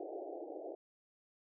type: band-pass noise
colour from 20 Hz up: pink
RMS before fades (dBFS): -45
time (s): 0-0.75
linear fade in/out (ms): 2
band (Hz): 310 to 760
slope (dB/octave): 96
effects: none